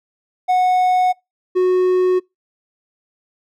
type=tone pair in turn; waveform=triangle; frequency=734 / 367 Hz; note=F#5 / F#4; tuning=-14 / -14 cents; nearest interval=octave; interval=1200 cents; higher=first; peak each=-10 dBFS; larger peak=neither; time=0.48-1.13 / 1.55-2.2 s; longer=neither; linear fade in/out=20 ms; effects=noise-tail reverb RT60 0.2 s tail -26 dB re dry